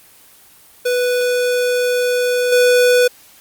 square tone with level steps, 493.9 Hz, B4, in tune, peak -15 / -10 dBFS, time 0.85-3.08 s, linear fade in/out 10 ms, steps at 2.52 s, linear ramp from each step 5 ms, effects white hiss -46 dBFS RMS until 3.4 s + Opus 24 kbps

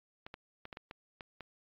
clicks, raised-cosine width 0.3 ms, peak -28 dBFS, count 8, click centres 0.265 / 0.341 / 0.654 / 0.728 / 0.771 / 0.911 / 1.208 / 1.407 s, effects low-pass 4000 Hz 12 dB/octave + AAC 48 kbps

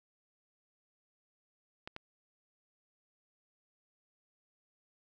clicks, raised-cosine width 0.3 ms, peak -26 dBFS, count 2, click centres 1.875 / 1.964 s, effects none

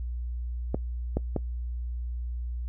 clicks, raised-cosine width 2 ms, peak -13 dBFS, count 3, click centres 0.745 / 1.17 / 1.363 s, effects noise-tail reverb RT60 0.1 s tail -22 dB re dry + added 60 Hz sine -30 dBFS peak until 2.68 s

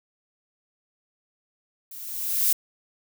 violet noise with level ramp, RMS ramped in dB -41 to -19 dBFS, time 1.91-2.53 s, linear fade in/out 5 ms, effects none

